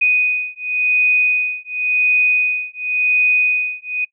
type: beating tone pair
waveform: sine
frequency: 2489 / 2489.92 Hz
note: D#7 / D#7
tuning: 0 / +1 cents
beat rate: 0.92 Hz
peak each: -17 dBFS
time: 0.01-4.05 s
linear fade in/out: 10 ms
effects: noise-tail reverb RT60 0.1 s tail -22 dB re dry